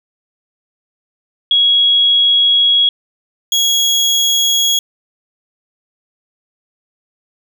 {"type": "tone pair in turn", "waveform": ["sine", "30% pulse"], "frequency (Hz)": [3322, 3322], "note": ["G#7", "G#7"], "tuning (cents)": [0, 0], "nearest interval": "unison", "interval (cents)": 0, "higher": "neither", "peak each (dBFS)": -8, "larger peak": "neither", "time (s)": [[1.51, 2.89], [3.52, 4.79]], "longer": "first", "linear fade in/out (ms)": 2, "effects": []}